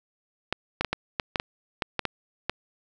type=clicks; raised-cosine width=0.3 ms; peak=-9 dBFS; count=11; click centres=0.526 / 0.81 / 0.847 / 0.93 / 1.198 / 1.358 / 1.399 / 1.822 / 1.993 / 2.053 / 2.496 s; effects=none